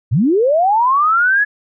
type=linear sweep; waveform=sine; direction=up; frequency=92.5 to 1711 Hz; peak=-10 dBFS; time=0.11-1.45 s; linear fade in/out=20 ms; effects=none